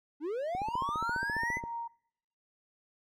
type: linear sweep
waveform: triangle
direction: up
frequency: 277.2 to 2073 Hz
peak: -30 dBFS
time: 0.2-1.61 s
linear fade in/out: 50 ms
type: click train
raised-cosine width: 2 ms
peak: -27 dBFS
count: 17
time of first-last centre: 0.55-1.638 s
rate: 14.7 Hz
type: tone with tremolo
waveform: sine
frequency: 932.3 Hz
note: A#5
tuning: in tune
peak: -34 dBFS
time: 0.69-1.88 s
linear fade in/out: 10 ms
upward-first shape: sine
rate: 3 Hz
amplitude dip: 45%
effects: noise-tail reverb RT60 0.8 s tail -26 dB re dry